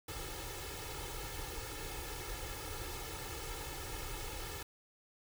pink noise with comb filter, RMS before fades -43 dBFS, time 0.08-4.63 s, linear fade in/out 5 ms, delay 2.3 ms, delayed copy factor +0.95, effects none

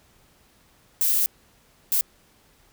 violet noise bursts at uneven times, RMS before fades -21 dBFS, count 2, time 1.01-1.26 / 1.92-2.01 s, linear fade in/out 0 ms, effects pink hiss -59 dBFS RMS until 2.72 s

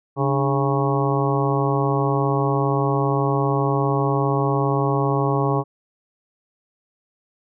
harmonic tone with a mistuned harmonic, 137.5 Hz, C#3, 14 cents flat, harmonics 1 / 2 / 3 / 4 / 5 / 6 / 7 / 8, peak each -21 / -26 / -24 / -29 / -29 / -28 / -30 / -27 dBFS, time 0.16-5.64 s, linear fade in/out 50 ms, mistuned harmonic 2, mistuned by +110 cents, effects none

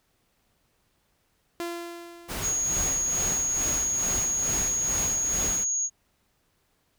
sawtooth tone with exponential decay, 342.6 Hz, F4, 33 cents flat, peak -25 dBFS, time 1.6-3.12 s, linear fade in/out 0 ms, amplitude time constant 330 ms
pink noise with tremolo, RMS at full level -32 dBFS, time 2.28-5.65 s, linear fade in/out 20 ms, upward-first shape sine, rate 2.3 Hz, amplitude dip 65%
sine tone, 6645 Hz, G#8, in tune, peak -24 dBFS, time 2.41-5.9 s, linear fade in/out 50 ms
effects pink hiss -70 dBFS RMS until 6.98 s

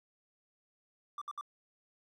triangle tone bursts, 1174.7 Hz, D6, in tune, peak -36 dBFS, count 3, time 1.18-1.411 s, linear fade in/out 2 ms, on 35 ms, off 63 ms, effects none

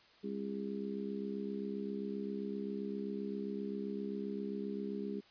harmonic tone, 67.6 Hz, C#2, 43 cents flat, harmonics 3 / 4 / 5 / 6, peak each -40 / -45 / -47 / -42 dBFS, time 0.23-5.21 s, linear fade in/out 20 ms, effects white hiss -63 dBFS RMS until 5.3 s + resampled to 11025 Hz

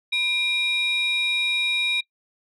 sine tone pair together, 2390 / 3794 Hz, D7 / A#7, +30 / +30 cents, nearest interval minor sixth, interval 800 cents, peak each -21 / -22 dBFS, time 0.12-2.01 s, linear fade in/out 10 ms, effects noise-tail reverb RT60 0.1 s tail -21 dB re dry + tanh soft clip ceiling -17 dBFS

